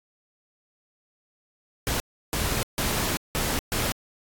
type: noise bursts at uneven times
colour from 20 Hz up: pink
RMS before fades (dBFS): -26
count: 5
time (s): 1.87-2 / 2.33-2.63 / 2.78-3.17 / 3.35-3.59 / 3.72-3.92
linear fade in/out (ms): 0
effects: AAC 64 kbps